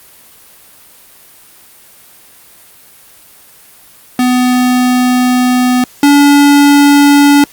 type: tone pair in turn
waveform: square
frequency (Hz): 250 / 286.2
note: B3 / D4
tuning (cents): +21 / -45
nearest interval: major second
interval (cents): 234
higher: second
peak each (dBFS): -8 / -4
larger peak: second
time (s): 4.19-5.84 / 6.03-7.44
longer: first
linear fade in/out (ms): 2
effects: white hiss -40 dBFS RMS until 7.52 s + Opus 32 kbps